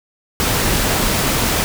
pink noise, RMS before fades -17 dBFS, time 0.4-1.64 s, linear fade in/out 0 ms, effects none

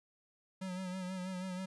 square tone with vibrato, 185 Hz, F#3, in tune, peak -39 dBFS, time 0.61-1.66 s, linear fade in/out 10 ms, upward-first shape sine, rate 6.2 Hz, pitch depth 46 cents each way, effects resampled to 24000 Hz + 13-bit

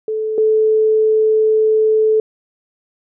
sine tone pair in turn, 435.5 / 435.5 Hz, A4 / A4, -18 / -18 cents, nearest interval unison, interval 0 cents, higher neither, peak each -17 / -10 dBFS, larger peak second, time 0.08-0.38 / 0.38-2.2 s, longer second, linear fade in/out 2 ms, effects none

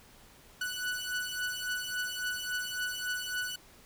sawtooth beating tone pair, 1480 / 1483.6 Hz, F#6 / F#6, 0 / +4 cents, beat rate 3.6 Hz, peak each -33 / -32 dBFS, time 0.61-3.56 s, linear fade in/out 5 ms, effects pink hiss -57 dBFS RMS until 3.85 s

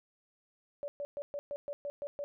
sine tone bursts, 574 Hz, D5, 40 cents flat, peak -35 dBFS, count 9, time 0.83-2.24 s, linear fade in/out 0 ms, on 50 ms, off 120 ms, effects none

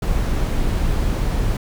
brown noise, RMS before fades -19 dBFS, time 0.02-1.57 s, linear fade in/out 5 ms, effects none

